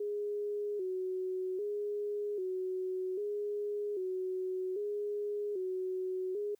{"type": "tone with vibrato", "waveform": "sine", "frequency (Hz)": 392, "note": "G4", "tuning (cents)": 0, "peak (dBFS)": -33, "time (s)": [0, 6.55], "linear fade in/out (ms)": 5, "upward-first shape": "square", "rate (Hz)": 0.63, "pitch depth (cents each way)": 92, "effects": ["white hiss -75 dBFS RMS until 6.59 s"]}